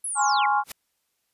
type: linear sweep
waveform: sine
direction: down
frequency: 11175 to 1864.7 Hz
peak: -27 dBFS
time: 0.04-0.46 s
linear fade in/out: 5 ms
type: chord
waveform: sine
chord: Db major seventh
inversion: second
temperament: equal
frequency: 830.6 / 1046.5 / 1108.7 / 1396.9 Hz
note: Ab5 / C6 / Db6 / F6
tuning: 0 / 0 / 0 / 0 cents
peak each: -21 / -27 / -27 / -27 dBFS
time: 0.15-0.64 s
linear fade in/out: 50 ms
type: noise with exponential growth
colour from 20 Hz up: white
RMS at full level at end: -29 dBFS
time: 0.64-0.72 s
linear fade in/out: 5 ms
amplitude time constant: 17 ms
effects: white hiss -74 dBFS RMS until 1.33 s + resampled to 32000 Hz

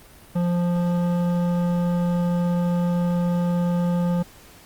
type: tone with hard clipping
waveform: sine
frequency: 174.8 Hz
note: F3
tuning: 2 cents sharp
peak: -21 dBFS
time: 0.35-4.23 s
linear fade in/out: 10 ms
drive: 12 dB
effects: pink hiss -48 dBFS RMS until 4.65 s + Opus 32 kbps

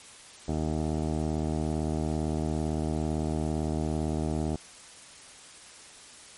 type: tone with low-pass filter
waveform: 15% pulse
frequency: 77.78 Hz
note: D#2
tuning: in tune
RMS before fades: -29 dBFS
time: 0.48-4.56 s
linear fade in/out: 5 ms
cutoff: 570 Hz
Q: 2.4
effects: white hiss -49 dBFS RMS until 6.37 s + MP3 48 kbps

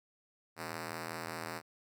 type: ring-modulated tone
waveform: 5% pulse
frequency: 164.4 Hz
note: E3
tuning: 4 cents flat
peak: -25 dBFS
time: 0.56-1.62 s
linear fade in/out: 50 ms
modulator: 42.5 Hz
effects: none

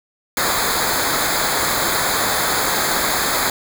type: noise with comb filter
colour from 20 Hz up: pink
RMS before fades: -19 dBFS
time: 0.37-3.5 s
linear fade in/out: 2 ms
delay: 0.35 ms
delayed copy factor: -0.85
effects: none

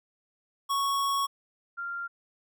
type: tone pair in turn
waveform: square / sine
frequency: 1108.7 / 1390 Hz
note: C#6 / F6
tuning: 0 / -9 cents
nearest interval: major third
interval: 391 cents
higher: second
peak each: -26 / -32 dBFS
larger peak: first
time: 0.69-1.27 / 1.77-2.08 s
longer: first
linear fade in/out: 20 ms
effects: none

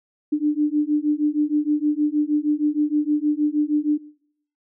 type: beating tone pair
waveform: sine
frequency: 295.3 / 301.7 Hz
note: D4 / D4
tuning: +10 / +47 cents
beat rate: 6.4 Hz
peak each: -21 / -21 dBFS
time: 0.32-3.98 s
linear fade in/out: 10 ms
effects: noise-tail reverb RT60 0.7 s tail -21 dB re dry

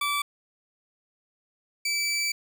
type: tone pair in turn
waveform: 20% pulse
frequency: 1157 / 2314 Hz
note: D6 / D7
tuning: -26 / -26 cents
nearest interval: octave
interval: 1200 cents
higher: second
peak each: -20 dBFS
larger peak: neither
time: 0.01-0.22 / 1.85-2.32 s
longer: second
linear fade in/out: 5 ms
effects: none

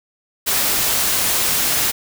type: noise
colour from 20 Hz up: white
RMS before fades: -18 dBFS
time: 0.46-1.92 s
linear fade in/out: 20 ms
effects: none

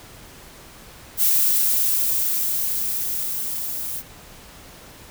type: noise with level ramp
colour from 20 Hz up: violet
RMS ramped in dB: -17 to -29 dBFS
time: 1.17-4.03 s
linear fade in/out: 50 ms
effects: pink hiss -44 dBFS RMS until 5.1 s

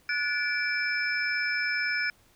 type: tone cluster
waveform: sine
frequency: 1462 / 1720 / 2327 / 5230 Hz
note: F#6 / A6 / D7 / E8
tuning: -21 / -40 / -17 / -15 cents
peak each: -30 / -32 / -30 / -36 dBFS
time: 0.09-2.1 s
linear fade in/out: 2 ms
effects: pink hiss -62 dBFS RMS until 2.35 s

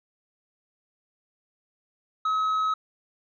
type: tone with tanh clipping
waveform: triangle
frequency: 1280 Hz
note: D#6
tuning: 49 cents sharp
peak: -23 dBFS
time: 2.25-2.74 s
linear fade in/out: 5 ms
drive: 8 dB
effects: none

